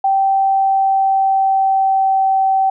sine tone with pitch glide, 778 to 770.4 Hz, G5 to G5, -13 to -30 cents, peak -11 dBFS, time 0.04-2.7 s, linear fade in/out 5 ms, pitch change -17 cents, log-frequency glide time 0.33-2.44 s, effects none

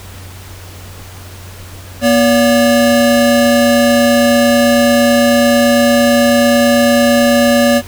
square tone pair together, 240.7 / 571.3 Hz, B3 / D5, -44 / -48 cents, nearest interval octave + minor third, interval 1496 cents, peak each -11 dBFS, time 2.01-7.82 s, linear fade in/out 50 ms, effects added 92 Hz sine -31 dBFS peak until 7.87 s + pink hiss -35 dBFS RMS until 7.87 s

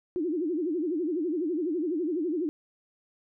sine tone with vibrato, 329.6 Hz, E4, in tune, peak -26 dBFS, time 0.16-2.49 s, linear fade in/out 0 ms, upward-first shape sine, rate 12 Hz, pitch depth 200 cents each way, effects none

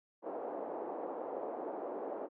white band-pass noise, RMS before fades -41 dBFS, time 0.22-2.29 s, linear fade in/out 50 ms, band 320 to 740 Hz, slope 24 dB/octave, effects none

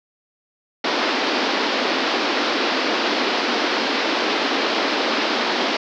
pink band-pass noise, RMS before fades -21 dBFS, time 0.84-5.77 s, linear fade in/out 5 ms, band 240 to 5100 Hz, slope 48 dB/octave, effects none

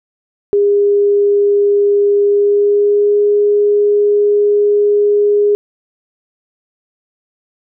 sine tone with pitch glide, 406.5 to 412.4 Hz, G#4 to G#4, -37 to -12 cents, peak -8 dBFS, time 0.53-5.55 s, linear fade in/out 0 ms, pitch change +25 cents, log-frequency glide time 2.24-3.19 s, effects none

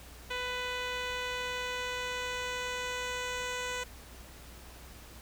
10% pulse tone with low-pass filter sweep, 497.6 Hz, B4, 13 cents sharp, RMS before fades -36 dBFS, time 0.3-3.84 s, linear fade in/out 10 ms, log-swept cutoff 4200 to 6600 Hz, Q 1.5, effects added 60 Hz sine -51 dBFS peak until 5.21 s + pink hiss -52 dBFS RMS until 5.21 s

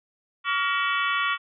harmonic tone with a mistuned harmonic, 378.8 Hz, F#4, 41 cents sharp, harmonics 3 / 4 / 5 / 6 / 7 / 8 / 9, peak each -26 / -28 / -30 / -32 / -33 / -34 / -35 dBFS, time 0.44-1.38 s, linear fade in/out 50 ms, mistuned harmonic 4, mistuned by -130 cents, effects none

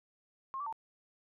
sine tone with pitch steps, 1071 / 1156 / 895 Hz, C6 / D6 / A5, +40 / -28 / +29 cents, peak -36 dBFS, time 0.54-0.726 s, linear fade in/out 0 ms, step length 62 ms, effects none

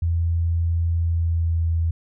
sine tone with pitch glide, 84 to 82.7 Hz, E2 to E2, +33 to +6 cents, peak -18 dBFS, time 0.02-1.91 s, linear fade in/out 5 ms, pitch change -27 cents, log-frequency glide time 0.95-1.69 s, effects none

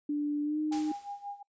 sine tone with pitch glide, 293.7 to 306.3 Hz, D4 to D#4, 0 to -27 cents, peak -28 dBFS, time 0.09-0.92 s, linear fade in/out 5 ms, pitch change +73 cents, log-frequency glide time 0.43-0.59 s
sine tone with tremolo, 810 Hz, G#5, 43 cents flat, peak -35 dBFS, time 0.71-1.43 s, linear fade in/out 10 ms, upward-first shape sine, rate 5.6 Hz, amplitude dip 85%
white noise with exponential decay, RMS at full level -40 dBFS, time 0.72-1.41 s, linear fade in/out 2 ms, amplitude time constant 150 ms
effects noise-tail reverb RT60 0.1 s tail -25 dB re dry + resampled to 16000 Hz

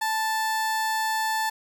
30% pulse tone, 880 Hz, A5, in tune, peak -21 dBFS, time 0.01-1.5 s, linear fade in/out 10 ms, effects none

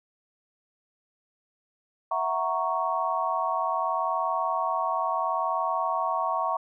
sine chord, F# dominant seventh, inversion third, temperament equal, 659.3 / 740 / 932.3 / 1108.7 Hz, E5 / F#5 / A#5 / C#6, 0 / 0 / 0 / 0 cents, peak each -31 / -31 / -30 / -28 dBFS, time 2.11-6.57 s, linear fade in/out 5 ms, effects none

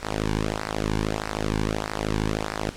sawtooth tone with flanger, 53 Hz, G#1, 36 cents sharp, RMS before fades -27 dBFS, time 0.02-2.71 s, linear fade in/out 20 ms, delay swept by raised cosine 0.29 to 1.59 ms, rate 1.6 Hz, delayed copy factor -0.95, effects pink hiss -42 dBFS RMS until 2.76 s + low-pass 8000 Hz 12 dB/octave

